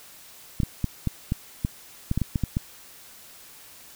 clicks, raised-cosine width 5 ms, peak -11 dBFS, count 12, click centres 0.602 / 0.633 / 0.843 / 1.073 / 1.321 / 1.649 / 2.114 / 2.176 / 2.217 / 2.358 / 2.437 / 2.569 s, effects white hiss -48 dBFS RMS until 3.95 s

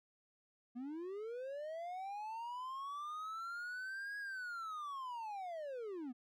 triangle linear two-way sweep, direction up then down, 233.9 to 1664 to 233.9 Hz, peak -40 dBFS, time 0.75-6.13 s, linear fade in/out 20 ms, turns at 4.18 s, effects none

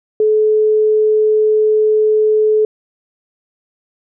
sine tone, 430 Hz, A4, 40 cents flat, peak -9 dBFS, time 0.2-2.65 s, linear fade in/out 2 ms, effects none

